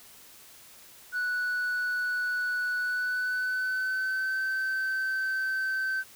sine tone with pitch glide, 1478 to 1542.5 Hz, F#6 to G6, -2 to -28 cents, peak -24 dBFS, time 1.12-6.04 s, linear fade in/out 50 ms, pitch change +74 cents, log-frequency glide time 2.79-4.42 s, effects tanh soft clip ceiling -26 dBFS + white hiss -52 dBFS RMS until 6.15 s

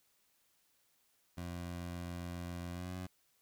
20% pulse tone with pitch glide, 87.31 to 91.76 Hz, F2 to F#2, 0 to -14 cents, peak -36 dBFS, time 1.37-3.07 s, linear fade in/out 10 ms, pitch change +86 cents, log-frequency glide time 2.7-2.95 s, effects white hiss -74 dBFS RMS until 3.41 s

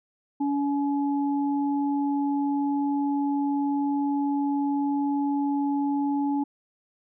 sine tone pair together, 283.3 / 849 Hz, C#4 / G#5, +38 / +38 cents, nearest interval octave + perfect fifth, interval 1900 cents, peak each -23 / -31 dBFS, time 0.4-6.44 s, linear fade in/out 10 ms, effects none

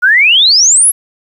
sine exponential sweep, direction up, 1407 to 11510 Hz, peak -4 dBFS, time 0.02-0.92 s, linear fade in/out 20 ms, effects 7-bit

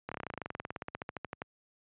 slowing click train, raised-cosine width 0.5 ms, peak -22 dBFS, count 27, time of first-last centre 0.09-1.419 s, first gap 26 ms, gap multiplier 1.05, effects high-pass 80 Hz 12 dB/octave + resampled to 8000 Hz

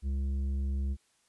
triangle tone with tanh clipping, 68.2 Hz, C#2, 28 cents flat, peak -30 dBFS, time 0.02-0.97 s, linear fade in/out 50 ms, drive 12 dB, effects white hiss -70 dBFS RMS until 1.28 s + resampled to 24000 Hz

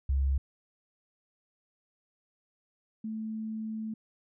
sine tone pair in turn, 68 / 219.3 Hz, C#2 / A3, -33 / -6 cents, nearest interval octave + minor sixth, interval 2027 cents, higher second, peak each -24 / -33 dBFS, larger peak first, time 0.09-0.38 / 3.04-3.94 s, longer second, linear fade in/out 5 ms, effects none

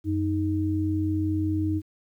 sine tone pair together, 92.88 / 312.4 Hz, F#2 / D#4, +7 / +7 cents, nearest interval octave + major sixth, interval 2100 cents, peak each -26 / -25 dBFS, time 0.04-1.82 s, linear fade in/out 50 ms, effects 10-bit

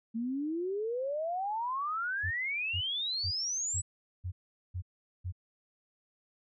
sine exponential sweep, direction up, 221.3 to 8000 Hz, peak -31 dBFS, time 0.14-3.82 s, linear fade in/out 20 ms
sine tone bursts, 90.6 Hz, F#2, 36 cents flat, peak -33 dBFS, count 7, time 2.23-5.324 s, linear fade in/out 20 ms, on 82 ms, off 420 ms
effects none

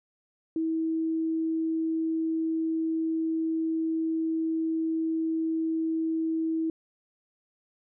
sine tone, 323 Hz, E4, 35 cents flat, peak -25 dBFS, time 0.56-6.7 s, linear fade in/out 2 ms, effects none

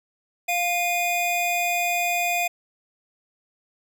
square tone pair together, 700 / 2460 Hz, F5 / D#7, +4 / -20 cents, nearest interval octave + minor seventh, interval 2176 cents, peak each -25 dBFS, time 0.48-2.48 s, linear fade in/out 10 ms, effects none

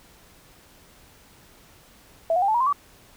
sine tone with pitch steps, 659.3 / 723.1 / 793.2 / 870 / 954.2 / 1046.6 / 1147.9 Hz, E5 / F#5 / G5 / A5 / A#5 / C6 / D6, 0 / -40 / +20 / -20 / +40 / 0 / -40 cents, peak -18 dBFS, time 2.3-2.727 s, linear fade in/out 2 ms, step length 61 ms, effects pink hiss -53 dBFS RMS until 3.16 s

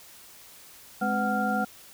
sine tone cluster, 210.8 / 262.8 / 502 / 744 / 1394 Hz, G#3 / C4 / B4 / F#5 / F6, +26 / +8 / +28 / +9 / -4 cents, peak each -28 / -35 / -35 / -28 / -30 dBFS, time 1.01-1.65 s, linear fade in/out 10 ms, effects white hiss -50 dBFS RMS until 1.93 s

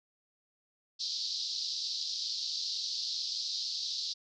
pink band-pass noise, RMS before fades -36 dBFS, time 0.99-4.14 s, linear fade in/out 20 ms, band 4000 to 5200 Hz, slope 48 dB/octave, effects none

